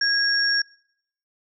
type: tone pair together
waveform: sine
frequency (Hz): 1644 / 5527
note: G#6 / F8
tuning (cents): -18 / -19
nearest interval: octave + major sixth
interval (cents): 2099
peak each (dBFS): -21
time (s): 0.01-0.62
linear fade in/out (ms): 5
effects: noise-tail reverb RT60 0.7 s tail -25 dB re dry